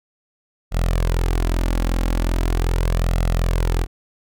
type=tone with flanger; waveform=sawtooth; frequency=42.67 Hz; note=F1; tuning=39 cents flat; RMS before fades=-19 dBFS; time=0.71-3.87 s; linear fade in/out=50 ms; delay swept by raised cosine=1.5 to 3.7 ms; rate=0.4 Hz; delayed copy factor=+0.5; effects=none